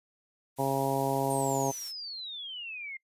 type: noise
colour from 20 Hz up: blue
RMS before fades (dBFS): -43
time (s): 0.56-1.93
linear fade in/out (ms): 50
type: harmonic tone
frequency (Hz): 136.1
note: C#3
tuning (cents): -31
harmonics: 1 / 2 / 3 / 4 / 5 / 6 / 7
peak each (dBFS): -34 / -34 / -34 / -34 / -34 / -34 / -34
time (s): 0.58-1.72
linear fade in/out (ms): 20
type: exponential sweep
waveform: sine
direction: down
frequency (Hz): 8870 to 2093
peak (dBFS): -37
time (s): 1.3-2.97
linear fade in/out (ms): 5
effects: noise-tail reverb RT60 0.1 s tail -24 dB re dry + resampled to 32000 Hz